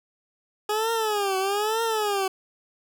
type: tone with vibrato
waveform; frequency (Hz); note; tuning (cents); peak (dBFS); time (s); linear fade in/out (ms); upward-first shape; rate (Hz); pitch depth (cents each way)
20% pulse; 416.7; G#4; +6; -18; 0.69-2.28; 5; triangle; 1.1; 180
effects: none